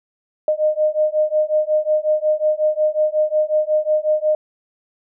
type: beating tone pair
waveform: sine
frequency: 611 / 616.5 Hz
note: D#5 / D#5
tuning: -32 / -16 cents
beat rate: 5.5 Hz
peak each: -18 dBFS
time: 0.48-4.35 s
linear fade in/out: 2 ms
effects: none